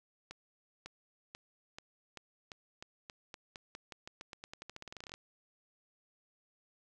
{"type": "accelerating click train", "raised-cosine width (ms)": 0.2, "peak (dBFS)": -28, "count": 30, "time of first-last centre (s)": [0.31, 5.14], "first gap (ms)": 550, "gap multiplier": 0.89, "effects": []}